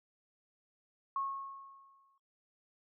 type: tone with exponential decay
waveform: sine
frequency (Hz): 1093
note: C#6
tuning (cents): -25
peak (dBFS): -31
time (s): 1.16-2.18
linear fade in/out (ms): 2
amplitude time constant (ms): 220
effects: noise-tail reverb RT60 0.8 s tail -25 dB re dry